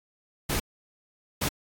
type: noise bursts at uneven times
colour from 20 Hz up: pink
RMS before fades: -27 dBFS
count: 2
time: 0.49-0.6 / 1.41-1.49 s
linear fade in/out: 10 ms
effects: AAC 64 kbps